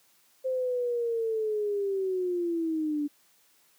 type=linear sweep; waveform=sine; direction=down; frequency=523 to 288.5 Hz; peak=-26 dBFS; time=0.44-3.08 s; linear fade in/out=20 ms; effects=white hiss -64 dBFS RMS until 3.78 s + high-pass 150 Hz 12 dB/octave